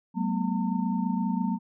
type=tone cluster; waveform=sine; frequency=188.3 / 217.4 / 243.3 / 908 Hz; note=F#3 / A3 / B3 / A#5; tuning=+31 / -21 / -26 / -46 cents; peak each=-28 / -30 / -30 / -35 dBFS; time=0.14-1.59 s; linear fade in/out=50 ms; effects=none